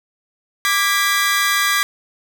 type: chord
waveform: sawtooth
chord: G# diminished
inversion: second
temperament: equal with one note detuned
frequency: 1174.7 / 1637.4 / 1975.5 Hz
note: D6 / G#6 / B6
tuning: 0 / -25 / 0 cents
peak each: -16 dBFS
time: 0.65-1.83 s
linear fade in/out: 0 ms
effects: none